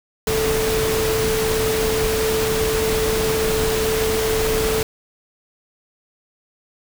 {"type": "tone in noise", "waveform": "sine", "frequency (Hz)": 440, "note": "A4", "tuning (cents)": 0, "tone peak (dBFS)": -19, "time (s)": [0.27, 4.83], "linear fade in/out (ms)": 2, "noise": "pink", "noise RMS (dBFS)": -23, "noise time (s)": [0.27, 4.83], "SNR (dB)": 1, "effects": []}